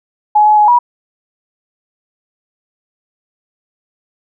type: tone with pitch steps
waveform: sine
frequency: 843 / 849 / 840 / 966 Hz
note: G#5 / G#5 / G#5 / B5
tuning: +26 / +38 / +19 / -39 cents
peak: -5 dBFS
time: 0.35-0.79 s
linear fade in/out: 10 ms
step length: 110 ms
effects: none